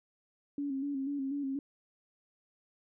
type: tone with vibrato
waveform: sine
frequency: 277.2 Hz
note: C#4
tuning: in tune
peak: -32 dBFS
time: 0.58-1.59 s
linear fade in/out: 2 ms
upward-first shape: square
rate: 4.1 Hz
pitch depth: 49 cents each way
effects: none